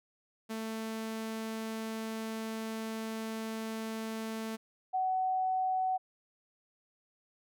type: tone pair in turn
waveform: sawtooth / sine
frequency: 222 / 749.5 Hz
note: A3 / F#5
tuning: +16 / +22 cents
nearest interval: octave + major sixth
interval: 2106 cents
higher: second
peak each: -32 / -28 dBFS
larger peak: second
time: 0.49-4.57 / 4.93-5.98 s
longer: first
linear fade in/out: 20 ms
effects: none